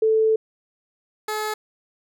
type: tone pair in turn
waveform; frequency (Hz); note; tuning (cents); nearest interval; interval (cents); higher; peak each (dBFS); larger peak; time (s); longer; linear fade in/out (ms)
sine / 15% pulse; 440 / 428.2; A4 / A4; 0 / -47; unison; 47; first; -15 / -18; first; 0.02-0.36 / 1.28-1.54; first; 5
effects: none